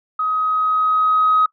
sine tone with level ramp, 1263 Hz, D#6, 26 cents sharp, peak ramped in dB -17 to -10 dBFS, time 0.19-1.46 s, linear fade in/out 5 ms, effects noise-tail reverb RT60 0.1 s tail -21 dB re dry + tanh soft clip ceiling -7 dBFS

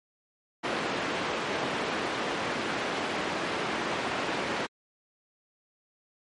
pink band-pass noise, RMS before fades -31 dBFS, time 0.63-4.67 s, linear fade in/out 20 ms, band 260 to 2900 Hz, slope 12 dB/octave, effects MP3 48 kbps

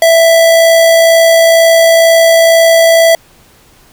square tone with amplitude modulation, 661 Hz, E5, 5 cents sharp, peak -3 dBFS, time 0.02-3.15 s, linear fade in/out 2 ms, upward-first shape sine, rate 62.1 Hz, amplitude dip 25%, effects pink hiss -44 dBFS RMS until 3.92 s

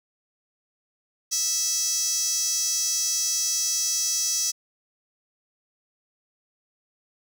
sawtooth tone with high-pass filter, 655 Hz, E5, 11 cents flat, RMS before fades -25 dBFS, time 1.31-4.52 s, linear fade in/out 20 ms, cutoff 5800 Hz, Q 5.4, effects none

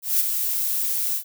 violet noise with ADSR envelope, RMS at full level -18 dBFS, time 0.02-1.24 s, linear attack 180 ms, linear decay 17 ms, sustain -6 dB, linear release 92 ms, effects none

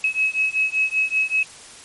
sine beating tone pair, 2566 / 2571.2 Hz, E7 / E7, -47 / -44 cents, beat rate 5.2 Hz, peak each -21 dBFS, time 0.04-1.43 s, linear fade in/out 2 ms, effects white hiss -42 dBFS RMS until 1.84 s + MP3 48 kbps

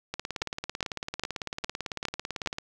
two click trains, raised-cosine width 0.2 ms, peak -15 / -11 dBFS, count 45 / 6, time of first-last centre 0.14-2.584 / 0.42-2.461 s, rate 18 / 2.45 Hz, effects none

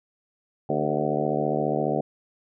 harmonic tone with a mistuned harmonic, 74.7 Hz, D2, 30 cents sharp, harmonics 2 / 3 / 4 / 5 / 6 / 7 / 8 / 9 / 10, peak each -31 / -31 / -31 / -31 / -31 / -31 / -31 / -31 / -31 dBFS, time 0.69-2.01 s, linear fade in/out 5 ms, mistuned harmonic 5, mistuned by +47 cents, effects none

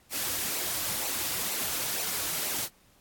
white noise with flanger, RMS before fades -31 dBFS, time 0.1-2.69 s, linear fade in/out 50 ms, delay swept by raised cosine 0.59 to 5.09 ms, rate 2.1 Hz, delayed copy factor -0.5, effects pink hiss -62 dBFS RMS until 3 s + AAC 64 kbps

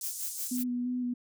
pink band-pass noise, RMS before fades -40 dBFS, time 0.01-0.57 s, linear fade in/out 2 ms, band 6400 to 12000 Hz, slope 24 dB/octave
violet noise with tremolo, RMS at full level -35 dBFS, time 0.02-0.64 s, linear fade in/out 20 ms, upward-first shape sine, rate 5.5 Hz, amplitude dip 95%
sine tone with vibrato, 246.9 Hz, B3, in tune, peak -29 dBFS, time 0.51-1.14 s, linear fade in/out 10 ms, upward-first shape square, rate 2.9 Hz, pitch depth 16 cents each way
effects none

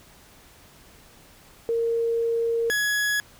sine / 40% pulse tone pair in turn, 462 / 1680 Hz, A#4 / G#6, -16 / +19 cents, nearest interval octave + minor seventh, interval 2235 cents, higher second, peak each -21 dBFS, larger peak neither, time 1.69-2.7 / 2.7-3.2 s, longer first, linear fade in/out 0 ms, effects pink hiss -52 dBFS RMS until 3.39 s

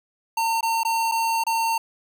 square tone with dropouts, 909 Hz, A#5, 44 cents flat, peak -21 dBFS, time 0.37-1.78 s, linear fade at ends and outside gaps 5 ms, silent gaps 0.609-0.628 / 0.834-0.849 / 1.115-1.119 / 1.438-1.466 s, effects none

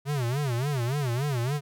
square tone with vibrato, 131.6 Hz, C3, 10 cents sharp, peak -26 dBFS, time 0.05-1.61 s, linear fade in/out 50 ms, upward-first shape sine, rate 3.5 Hz, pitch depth 210 cents each way, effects none

